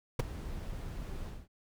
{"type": "noise with ADSR envelope", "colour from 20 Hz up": "brown", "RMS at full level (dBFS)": -21, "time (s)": [0.19, 1.48], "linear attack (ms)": 8, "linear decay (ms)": 12, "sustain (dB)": -19, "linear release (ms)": 220, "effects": []}